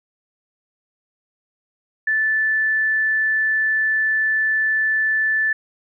sine tone, 1753 Hz, A6, 7 cents flat, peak -16 dBFS, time 2.07-5.53 s, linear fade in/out 5 ms, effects none

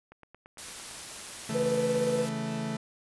click train, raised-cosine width 0.5 ms, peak -34 dBFS, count 8, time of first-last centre 0.12-0.912 s, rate 8.84 Hz
white noise, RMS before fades -41 dBFS, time 0.58-2.29 s, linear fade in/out 2 ms
40% pulse chord, A major, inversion first, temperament equal, 138.59 / 164.81 / 220 Hz, C#3 / E3 / A3, 0 / 0 / 0 cents, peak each -37 / -37 / -32 dBFS, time 1.49-2.77 s, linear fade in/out 5 ms
sine tone with tremolo, 493.9 Hz, B4, in tune, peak -24 dBFS, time 1.54-2.26 s, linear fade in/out 20 ms, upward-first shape square, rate 17 Hz, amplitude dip 40%
effects resampled to 24000 Hz

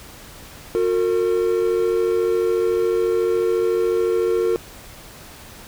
triangle tone pair together, 361.5 / 455.5 Hz, F#4 / A#4, -40 / -40 cents, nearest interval major third, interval 400 cents, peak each -18 / -17 dBFS, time 0.75-4.56 s, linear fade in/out 0 ms, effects pink hiss -41 dBFS RMS until 5.67 s

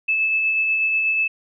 sine tone with tremolo, 2616 Hz, E7, 14 cents flat, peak -16 dBFS, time 0.08-1.28 s, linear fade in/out 10 ms, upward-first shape sine, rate 8.2 Hz, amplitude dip 25%, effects none

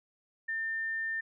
sine tone, 1800 Hz, A6, 39 cents sharp, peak -31 dBFS, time 0.48-1.21 s, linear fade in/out 10 ms, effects none

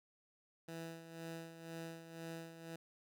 15% pulse tone with tremolo, 164.8 Hz, E3, in tune, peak -38 dBFS, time 0.68-2.76 s, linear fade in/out 5 ms, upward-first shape sine, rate 2 Hz, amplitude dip 65%, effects none

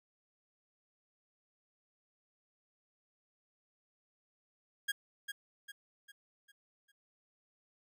30% pulse tone with echo, 1635 Hz, G#6, 28 cents flat, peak -29 dBFS, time 4.88-4.92 s, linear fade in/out 10 ms, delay 400 ms, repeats 5, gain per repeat -7 dB, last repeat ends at 6.92 s, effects none

